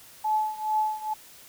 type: tone with tremolo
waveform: sine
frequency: 861 Hz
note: A5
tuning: 38 cents flat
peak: -20 dBFS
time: 0.24-1.14 s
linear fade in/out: 10 ms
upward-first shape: triangle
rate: 2.3 Hz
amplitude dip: 90%
effects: white hiss -50 dBFS RMS until 1.48 s